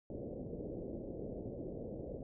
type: low-pass noise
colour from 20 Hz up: white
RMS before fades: -44 dBFS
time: 0.1-2.23 s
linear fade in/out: 2 ms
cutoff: 570 Hz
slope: 48 dB/octave
effects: none